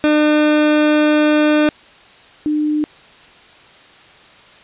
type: tone pair in turn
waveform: 30% pulse / sine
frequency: 301.8 / 301.8 Hz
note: D4 / D4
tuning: +47 / +47 cents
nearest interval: unison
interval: 0 cents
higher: neither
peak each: -8 / -14 dBFS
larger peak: first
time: 0.04-1.69 / 2.46-2.84 s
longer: first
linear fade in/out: 0 ms
effects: white hiss -44 dBFS RMS until 4.63 s + resampled to 8000 Hz